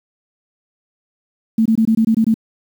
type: tone bursts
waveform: sine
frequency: 223.1 Hz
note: A3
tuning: 24 cents sharp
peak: -10 dBFS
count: 8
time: 1.58-2.342 s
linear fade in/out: 5 ms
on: 76 ms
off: 22 ms
effects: 7-bit